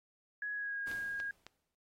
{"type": "tone with pitch glide", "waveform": "sine", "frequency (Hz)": [1675, 1632], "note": ["G#6", "G#6"], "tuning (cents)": [14, -31], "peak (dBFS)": -36, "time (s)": [0.42, 1.31], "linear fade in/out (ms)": 2, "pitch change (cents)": -45, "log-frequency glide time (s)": [0.53, 0.81]}
{"type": "noise with exponential decay", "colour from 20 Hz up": "pink", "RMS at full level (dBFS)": -50, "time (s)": [0.87, 1.75], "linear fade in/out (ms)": 2, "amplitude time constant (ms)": 190}
{"type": "clicks", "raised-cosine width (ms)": 0.2, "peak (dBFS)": -30, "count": 3, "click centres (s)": [0.915, 1.201, 1.466]}
{"effects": ["AAC 48 kbps"]}